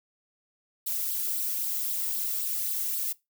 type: noise with flanger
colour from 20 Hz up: violet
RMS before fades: -30 dBFS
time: 0.86-3.13 s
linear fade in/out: 10 ms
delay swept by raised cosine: 0.22 to 1.52 ms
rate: 3.8 Hz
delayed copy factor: +0.55
effects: noise-tail reverb RT60 0.2 s tail -21 dB re dry